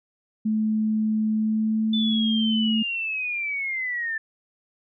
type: tone with pitch glide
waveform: sine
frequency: 216.8 to 221 Hz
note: A3 to A3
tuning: -25 to +8 cents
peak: -20 dBFS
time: 0.45-2.83 s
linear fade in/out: 10 ms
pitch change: +33 cents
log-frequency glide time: 1.33-2.19 s
type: linear sweep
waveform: sine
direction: down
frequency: 3520 to 1760 Hz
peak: -25 dBFS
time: 1.93-4.18 s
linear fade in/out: 5 ms
effects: none